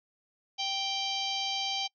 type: harmonic tone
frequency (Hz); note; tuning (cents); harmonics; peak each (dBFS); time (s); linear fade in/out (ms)
784; G5; 0; 1 / 3 / 4 / 5 / 6 / 7 / 8; -36 / -41 / -33 / -39 / -38 / -44 / -45; 0.58-1.88; 20
effects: noise-tail reverb RT60 0.1 s tail -24 dB re dry